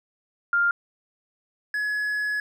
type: tone pair in turn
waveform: sine / triangle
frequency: 1400 / 1691.5 Hz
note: F6 / G#6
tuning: +4 / +31 cents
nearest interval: minor third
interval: 327 cents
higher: second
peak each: -18 / -22 dBFS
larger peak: first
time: 0.53-0.71 / 1.74-2.4 s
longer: second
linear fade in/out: 2 ms
effects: none